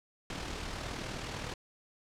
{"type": "noise with amplitude modulation", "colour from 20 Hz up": "pink", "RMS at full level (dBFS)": -37, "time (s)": [0.3, 1.54], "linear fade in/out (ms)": 2, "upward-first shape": "sine", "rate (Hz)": 39.5, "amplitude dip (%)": 45, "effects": ["low-pass 6000 Hz 12 dB/octave"]}